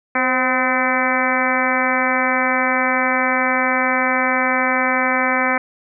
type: harmonic tone with a mistuned harmonic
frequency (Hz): 255.5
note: C4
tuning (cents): -41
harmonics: 1 / 2 / 3 / 4 / 5 / 6 / 7 / 8 / 9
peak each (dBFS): -24 / -24 / -24 / -24 / -24 / -24 / -24 / -24 / -24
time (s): 0.15-5.58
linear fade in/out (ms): 5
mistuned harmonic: 2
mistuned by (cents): +45
effects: none